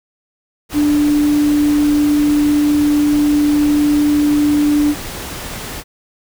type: tone in noise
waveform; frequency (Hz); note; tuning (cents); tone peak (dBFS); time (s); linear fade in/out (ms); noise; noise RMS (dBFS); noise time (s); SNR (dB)
sine; 294.8; D4; +7; -10; 0.73-4.95; 50; pink; -27; 0.69-5.84; +14
effects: none